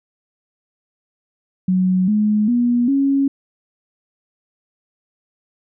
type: tone with pitch steps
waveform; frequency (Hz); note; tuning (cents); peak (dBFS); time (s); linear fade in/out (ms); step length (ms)
sine; 185 / 211.3 / 241.3 / 275.6; F#3 / G#3 / B3 / C#4; 0 / +30 / -40 / -10; -13; 1.68-3.28; 5; 400
effects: none